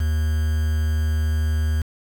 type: tone with quantisation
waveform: triangle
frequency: 77.78 Hz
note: D#2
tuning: in tune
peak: -16 dBFS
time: 0-1.82 s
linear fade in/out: 5 ms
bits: 6
effects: none